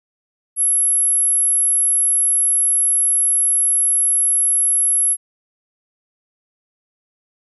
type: tone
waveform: sine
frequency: 11175 Hz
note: F9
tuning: in tune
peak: -13 dBFS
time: 0.56-5.17 s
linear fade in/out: 50 ms
effects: none